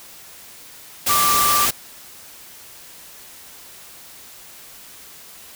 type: tone in noise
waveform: sine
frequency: 1174.7 Hz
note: D6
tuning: in tune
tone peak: -17 dBFS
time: 1.09-1.66 s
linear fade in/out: 10 ms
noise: white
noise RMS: -19 dBFS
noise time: 1.06-1.71 s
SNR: -1 dB
effects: white hiss -42 dBFS RMS until 5.55 s